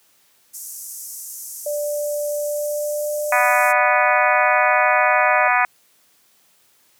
white band-pass noise, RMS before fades -34 dBFS, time 0.53-3.73 s, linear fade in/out 20 ms, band 5800 to 14000 Hz, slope 48 dB/octave
sine tone with pitch glide, 589 to 610.1 Hz, D5 to D#5, +5 to -34 cents, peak -21 dBFS, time 1.66-5.48 s, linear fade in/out 5 ms, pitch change +61 cents, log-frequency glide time 2.38-4.79 s
harmonic tone, 246.6 Hz, B3, 2 cents flat, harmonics 3 / 4 / 5 / 6 / 7 / 8 / 9 / 10, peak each -20 / -21 / -22 / -23 / -23 / -24 / -25 / -25 dBFS, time 3.32-5.65 s, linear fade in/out 2 ms
effects white hiss -58 dBFS RMS until 6.99 s + high-pass 100 Hz 12 dB/octave

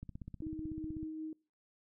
click train, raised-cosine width 5 ms, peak -32 dBFS, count 17, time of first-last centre 0.03-1.03 s, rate 16 Hz
sine tone with tremolo, 314.3 Hz, D#4, 18 cents sharp, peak -38 dBFS, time 0.42-1.33 s, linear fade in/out 2 ms, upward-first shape sine, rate 5.2 Hz, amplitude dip 25%
effects noise-tail reverb RT60 0.4 s tail -26 dB re dry

